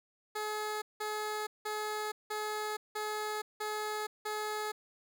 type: tone bursts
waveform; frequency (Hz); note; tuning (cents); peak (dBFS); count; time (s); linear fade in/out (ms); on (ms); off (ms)
15% pulse; 425.4; G#4; +42; -28; 7; 0.35-4.72; 10; 470; 180
effects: none